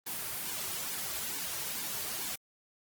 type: noise with flanger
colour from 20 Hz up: white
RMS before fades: -37 dBFS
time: 0.06-2.36 s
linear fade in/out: 10 ms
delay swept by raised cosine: 1.5 to 4.1 ms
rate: 2.3 Hz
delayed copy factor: -0.65
effects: Opus 24 kbps